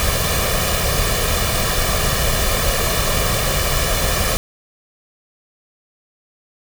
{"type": "noise with comb filter", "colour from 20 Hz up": "pink", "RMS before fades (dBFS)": -18, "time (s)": [0, 4.37], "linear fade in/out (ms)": 0, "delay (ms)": 1.7, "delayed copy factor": 0.65, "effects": []}